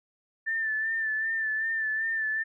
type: tone with vibrato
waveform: sine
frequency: 1773 Hz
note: A6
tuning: 13 cents sharp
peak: -26 dBFS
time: 0.46-2.44 s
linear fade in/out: 20 ms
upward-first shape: sine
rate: 2.6 Hz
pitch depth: 36 cents each way
effects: none